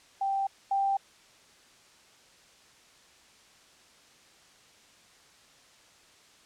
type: tone pair in turn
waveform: sine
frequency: 784 / 787 Hz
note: G5 / G5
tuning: 0 / +7 cents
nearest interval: unison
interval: 7 cents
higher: second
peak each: -26 / -24 dBFS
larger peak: second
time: 0.21-0.47 / 0.71-0.97 s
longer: neither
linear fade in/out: 5 ms
effects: white hiss -58 dBFS RMS until 6.45 s + low-pass 7000 Hz 12 dB/octave